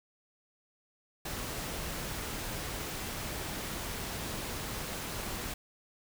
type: noise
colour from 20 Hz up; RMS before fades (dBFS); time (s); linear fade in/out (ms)
pink; -38; 1.25-5.54; 5
effects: none